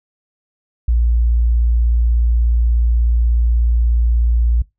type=tone; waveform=sine; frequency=58.27 Hz; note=A#1; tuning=in tune; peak=-11 dBFS; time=0.88-4.62 s; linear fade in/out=5 ms; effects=noise-tail reverb RT60 0.2 s tail -22 dB re dry